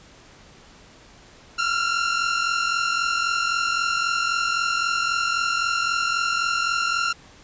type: tone pair together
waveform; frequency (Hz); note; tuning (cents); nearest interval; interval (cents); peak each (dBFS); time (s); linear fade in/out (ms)
sawtooth; 1356.2 / 1400; E6 / F6; +49 / +4; minor second; 55; -20; 1.58-7.13; 10
effects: pink hiss -49 dBFS RMS until 7.43 s + resampled to 16000 Hz